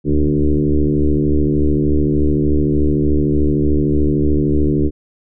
sine tone with frequency modulation, 148.5 Hz, D3, 20 cents sharp, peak -11 dBFS, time 0.04-4.91 s, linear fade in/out 50 ms, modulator 73.4 Hz, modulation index 3.2, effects none

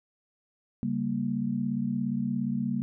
sine chord, G diminished, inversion second, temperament equal, 138.59 / 196 / 233.1 Hz, Db3 / G3 / Bb3, 0 / 0 / 0 cents, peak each -34 / -31 / -29 dBFS, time 0.83-2.82 s, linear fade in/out 0 ms, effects none

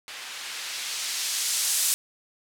violet noise with low-pass filter sweep, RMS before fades -29 dBFS, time 0.08-1.94 s, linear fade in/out 0 ms, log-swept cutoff 2000 to 9000 Hz, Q 0.72, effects none

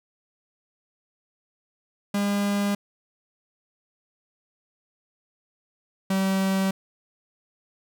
45% pulse tone pair in turn, 202.3 / 192.18 Hz, G#3 / G3, -45 / -34 cents, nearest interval minor second, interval 89 cents, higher first, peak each -22 / -21 dBFS, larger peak second, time 2.14-2.75 / 6.1-6.71 s, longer neither, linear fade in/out 5 ms, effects none

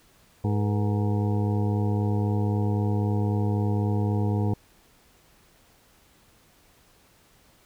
harmonic tone with a mistuned harmonic, 103.83 Hz, G#2, in tune, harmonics 1 / 2 / 3 / 4 / 5 / 7 / 8 / 9, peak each -23 / -29 / -33 / -35 / -37 / -40 / -41 / -42 dBFS, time 0.44-4.54 s, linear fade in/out 5 ms, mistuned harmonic 5, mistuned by -120 cents, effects pink hiss -59 dBFS RMS until 7.65 s

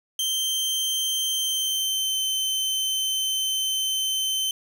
sawtooth tone with pitch glide, 3136 to 3084 Hz, G7 to G7, 0 to -29 cents, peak -20 dBFS, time 0.19-4.51 s, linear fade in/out 2 ms, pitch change -29 cents, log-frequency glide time 1.32-2.21 s, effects none

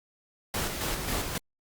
pink noise with tremolo, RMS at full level -30 dBFS, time 0.54-1.38 s, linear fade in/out 2 ms, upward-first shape square, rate 3.7 Hz, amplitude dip 40%, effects Opus 48 kbps

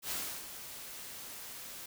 white noise with ADSR envelope, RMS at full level -36 dBFS, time 0.02-1.86 s, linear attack 84 ms, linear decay 320 ms, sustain -10 dB, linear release 4 ms, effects none

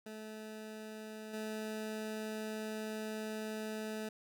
20% pulse tone with level steps, 216.8 Hz, A3, 25 cents flat, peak -40 / -34 dBFS, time 0.06-4.09 s, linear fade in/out 5 ms, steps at 1.33 s, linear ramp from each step 10 ms, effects none

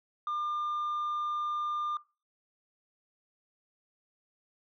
sine tone, 1200 Hz, D6, 37 cents sharp, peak -28 dBFS, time 0.27-1.97 s, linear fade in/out 2 ms, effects noise-tail reverb RT60 0.3 s tail -21 dB re dry + tanh soft clip ceiling -29 dBFS

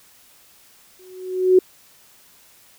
sine tone with exponential growth, 370 Hz, F#4, in tune, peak -7 dBFS, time 0.99-1.59 s, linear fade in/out 5 ms, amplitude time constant 130 ms, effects white hiss -52 dBFS RMS until 2.78 s

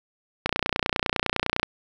click train, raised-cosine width 0.3 ms, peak -6 dBFS, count 36, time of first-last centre 0.46-1.631 s, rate 29.9 Hz, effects none

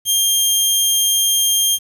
15% pulse tone, 3201 Hz, G7, 36 cents sharp, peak -6 dBFS, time 0.05-1.79 s, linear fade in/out 50 ms, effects 7-bit

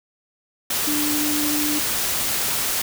sine tone in noise, 297.8 Hz, D4, 24 cents sharp, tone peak -23 dBFS, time 0.87-1.79 s, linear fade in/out 5 ms, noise white, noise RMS -23 dBFS, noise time 0.7-2.82 s, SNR -3 dB, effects none

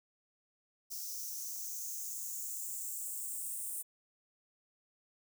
violet noise with high-pass filter sweep, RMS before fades -41 dBFS, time 0.9-3.83 s, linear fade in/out 20 ms, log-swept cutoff 5500 to 8800 Hz, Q 4.7, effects none

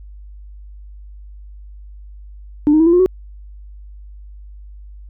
sine tone with pitch steps, 296.4 / 310.2 / 324.7 / 339.9 / 355.8 / 372.4 Hz, D4 / D#4 / E4 / F4 / F4 / F#4, +16 / -5 / -26 / -47 / +32 / +11 cents, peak -7 dBFS, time 2.67-3.06 s, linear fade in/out 0 ms, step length 65 ms, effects tanh soft clip ceiling -5 dBFS + added 50 Hz sine -34 dBFS peak until 5.09 s

